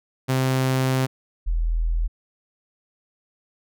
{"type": "tone pair in turn", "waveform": ["sawtooth", "sine"], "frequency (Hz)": [130.81, 41.2], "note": ["C3", "E1"], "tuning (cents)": [0, 0], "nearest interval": "octave + minor sixth", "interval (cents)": 2000, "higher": "first", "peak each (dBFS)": [-15, -19], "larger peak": "first", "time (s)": [[0.28, 1.07], [1.46, 2.08]], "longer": "first", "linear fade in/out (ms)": 20, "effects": []}